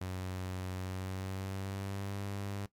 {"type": "tone with pitch glide", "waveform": "sawtooth", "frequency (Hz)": [92.6, 99.82], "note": ["F#2", "G2"], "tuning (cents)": [2, 32], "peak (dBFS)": -33, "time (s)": [0.01, 2.66], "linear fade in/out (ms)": 5, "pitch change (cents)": 130, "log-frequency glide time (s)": [0.76, 2.21], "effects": ["noise-tail reverb RT60 0.1 s tail -17 dB re dry", "MP3 96 kbps"]}